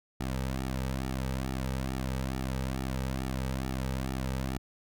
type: tone with flanger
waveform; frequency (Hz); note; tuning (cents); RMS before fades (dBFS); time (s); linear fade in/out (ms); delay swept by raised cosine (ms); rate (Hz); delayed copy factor
sawtooth; 65.41; C2; 0; -33; 0.2-4.58; 5; 1.9 to 2.9; 2.3; -0.85
effects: none